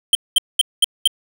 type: tone bursts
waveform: square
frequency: 3136 Hz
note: G7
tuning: in tune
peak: -10 dBFS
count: 5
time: 0.13-1.075 s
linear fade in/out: 2 ms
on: 21 ms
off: 210 ms
effects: none